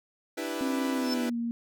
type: chord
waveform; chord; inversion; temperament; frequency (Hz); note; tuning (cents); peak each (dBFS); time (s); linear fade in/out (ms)
sawtooth; E minor seventh; third; equal; 293.7 / 329.6 / 392 / 493.9; D4 / E4 / G4 / B4; 0 / 0 / 0 / 0; -33 / -31 / -36 / -33; 0.37-1.3; 10
type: tone with pitch glide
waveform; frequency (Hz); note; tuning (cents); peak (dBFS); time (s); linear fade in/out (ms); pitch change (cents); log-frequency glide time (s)
sine; 267.2 to 234; C4 to A#3; +36 to +7; -28; 0.61-1.51; 0; -229; 0.91-1.37
type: tone with exponential growth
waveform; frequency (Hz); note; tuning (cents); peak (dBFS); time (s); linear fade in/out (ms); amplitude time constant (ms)
triangle; 5270; E8; -1; -27; 0.97-1.14; 5; 36
effects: none